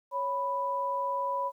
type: tone pair together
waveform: sine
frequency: 554.4 / 988.9 Hz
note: C#5 / B5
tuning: 0 / +2 cents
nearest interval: minor seventh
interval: 1002 cents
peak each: -34 / -29 dBFS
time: 0.11-1.52 s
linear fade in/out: 50 ms
effects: 11-bit